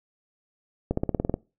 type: accelerating click train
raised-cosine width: 2 ms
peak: -11 dBFS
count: 9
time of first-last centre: 0.91-1.341 s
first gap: 64 ms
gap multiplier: 0.95
effects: noise-tail reverb RT60 0.3 s tail -24 dB re dry